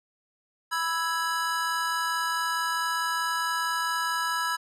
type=chord; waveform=square; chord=E major; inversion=second; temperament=equal; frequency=987.8 / 1318.5 / 1661.2 Hz; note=B5 / E6 / G#6; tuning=0 / 0 / 0 cents; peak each=-31 dBFS; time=0.71-4.57 s; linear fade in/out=20 ms; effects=low-pass 12000 Hz 12 dB/octave